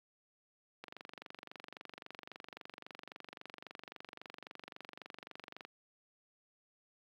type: click train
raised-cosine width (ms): 0.3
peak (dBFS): -30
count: 115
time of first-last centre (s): 0.84-5.65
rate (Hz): 23.7
effects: high-pass 200 Hz 12 dB/octave + 11-bit